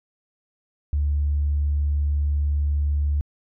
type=tone; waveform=sine; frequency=72.8 Hz; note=D2; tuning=15 cents flat; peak=-18 dBFS; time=0.93-3.21 s; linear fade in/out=0 ms; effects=tanh soft clip ceiling -14 dBFS